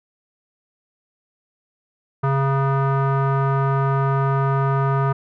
square tone with low-pass filter, 136.7 Hz, C#3, 24 cents flat, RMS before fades -19 dBFS, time 2.23-5.13 s, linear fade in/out 10 ms, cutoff 1200 Hz, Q 3.6, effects none

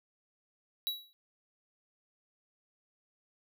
square tone with exponential decay, 3900 Hz, B7, 23 cents flat, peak -29 dBFS, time 0.87-1.13 s, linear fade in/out 0 ms, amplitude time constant 56 ms, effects none

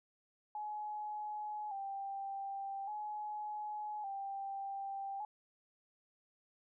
sine tone with vibrato, 815 Hz, G#5, 33 cents flat, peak -39 dBFS, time 0.55-5.25 s, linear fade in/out 2 ms, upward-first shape square, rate 0.43 Hz, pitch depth 60 cents each way, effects none

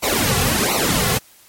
pink noise with flanger, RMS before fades -18 dBFS, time 0.02-1.19 s, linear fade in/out 20 ms, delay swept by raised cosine 0.58 to 3.28 ms, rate 1.4 Hz, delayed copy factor -1, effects white hiss -49 dBFS RMS until 1.48 s + MP3 64 kbps

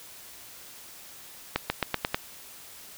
accelerating click train, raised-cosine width 0.3 ms, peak -8 dBFS, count 6, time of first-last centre 1.56-2.145 s, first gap 140 ms, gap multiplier 0.91, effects white hiss -47 dBFS RMS until 2.97 s

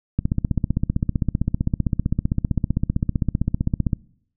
click train, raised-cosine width 5 ms, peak -7 dBFS, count 59, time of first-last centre 0.19-3.932 s, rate 15.5 Hz, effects noise-tail reverb RT60 0.7 s tail -24 dB re dry

